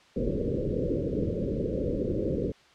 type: low-pass noise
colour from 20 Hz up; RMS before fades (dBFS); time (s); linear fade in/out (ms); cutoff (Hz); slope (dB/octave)
white; -29; 0.16-2.52; 5; 550; 96
effects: white hiss -57 dBFS RMS until 2.74 s + low-pass 4000 Hz 12 dB/octave